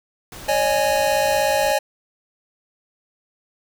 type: noise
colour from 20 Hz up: pink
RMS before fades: -37 dBFS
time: 0.32-1.72 s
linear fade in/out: 2 ms
type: chord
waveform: square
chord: C# suspended second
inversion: none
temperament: equal with one note detuned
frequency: 554.4 / 610.9 / 830.6 Hz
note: C#5 / D#5 / G#5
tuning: 0 / -32 / 0 cents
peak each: -22 dBFS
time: 0.48-1.79 s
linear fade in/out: 10 ms
effects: none

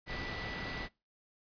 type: tone in noise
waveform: sine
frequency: 1969 Hz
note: B6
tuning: 6 cents flat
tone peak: -43 dBFS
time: 0.06-0.89 s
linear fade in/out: 50 ms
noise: pink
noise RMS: -40 dBFS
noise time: 0.06-0.89 s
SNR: -6 dB
effects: noise-tail reverb RT60 0.3 s tail -25 dB re dry + resampled to 11025 Hz

